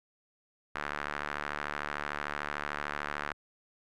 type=tone with band-pass filter; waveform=sawtooth; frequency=73.42 Hz; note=D2; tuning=in tune; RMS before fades=-37 dBFS; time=0.75-3.33 s; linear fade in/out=5 ms; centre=1500 Hz; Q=2; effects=none